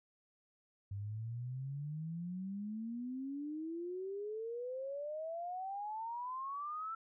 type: exponential sweep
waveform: sine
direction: up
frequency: 97.7 to 1342 Hz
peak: -39 dBFS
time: 0.91-6.95 s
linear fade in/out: 5 ms
effects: none